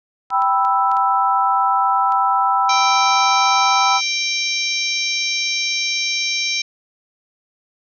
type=chord; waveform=sine; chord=E minor; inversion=first; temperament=equal; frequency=784 / 987.8 / 1318.5 Hz; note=G5 / B5 / E6; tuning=0 / 0 / 0 cents; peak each=-18 dBFS; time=0.3-4.01 s; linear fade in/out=50 ms
type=clicks; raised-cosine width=0.2 ms; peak=-21 dBFS; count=6; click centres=0.304 / 0.421 / 0.65 / 0.916 / 0.969 / 2.122 s
type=harmonic tone; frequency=784 Hz; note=G5; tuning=in tune; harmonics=3 / 4 / 5 / 6 / 7 / 8; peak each=-22 / -31 / -24 / -33 / -24 / -28 dBFS; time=2.69-6.62 s; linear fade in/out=5 ms
effects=none